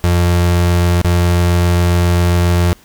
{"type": "tone with dropouts", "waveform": "35% pulse", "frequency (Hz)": 87.4, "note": "F2", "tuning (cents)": 2, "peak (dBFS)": -8, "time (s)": [0.04, 2.73], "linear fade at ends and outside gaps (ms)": 0, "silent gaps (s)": [1.015, 1.047], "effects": ["pink hiss -46 dBFS RMS until 2.84 s"]}